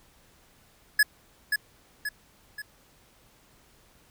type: tone with echo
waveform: square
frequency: 1698 Hz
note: G#6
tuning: 38 cents sharp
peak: -17 dBFS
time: 0.99-1.03 s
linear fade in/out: 5 ms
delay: 530 ms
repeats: 3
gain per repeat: -6 dB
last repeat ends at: 2.62 s
effects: pink hiss -60 dBFS RMS until 4.1 s